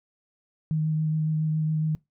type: tone with vibrato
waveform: sine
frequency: 156 Hz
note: D#3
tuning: 5 cents sharp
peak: -22 dBFS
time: 0.71-1.95 s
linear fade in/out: 0 ms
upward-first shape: sine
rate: 7.2 Hz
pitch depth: 13 cents each way
effects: noise-tail reverb RT60 0.2 s tail -23 dB re dry